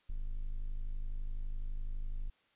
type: tone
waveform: triangle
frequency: 25.97 Hz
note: G#0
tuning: 1 cent sharp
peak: -32 dBFS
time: 0.09-2.3 s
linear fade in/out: 10 ms
effects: white hiss -71 dBFS RMS until 2.55 s + resampled to 8000 Hz